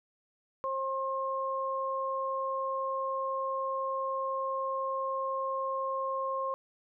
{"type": "tone pair together", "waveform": "sine", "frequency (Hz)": [534, 1068], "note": ["C5", "C6"], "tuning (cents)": [35, 35], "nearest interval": "octave", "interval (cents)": 1200, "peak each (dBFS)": [-34, -32], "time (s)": [0.64, 6.54], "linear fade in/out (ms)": 0, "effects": []}